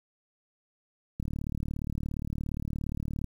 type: click train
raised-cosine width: 5 ms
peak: -21 dBFS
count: 77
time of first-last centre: 1.2-3.243 s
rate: 37.2 Hz
effects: 9-bit